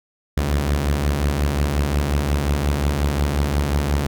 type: beating tone pair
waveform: sawtooth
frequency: 67.1 / 72.7 Hz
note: C2 / D2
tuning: +44 / -17 cents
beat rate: 5.6 Hz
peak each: -20 / -15 dBFS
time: 0.37-4.07 s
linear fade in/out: 5 ms
effects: none